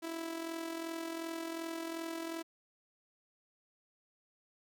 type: tone with amplitude modulation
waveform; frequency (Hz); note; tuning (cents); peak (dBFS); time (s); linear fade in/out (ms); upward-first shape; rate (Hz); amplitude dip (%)
sawtooth; 329.6; E4; 0; -32; 0.02-2.43; 20; sine; 42.7; 55
effects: none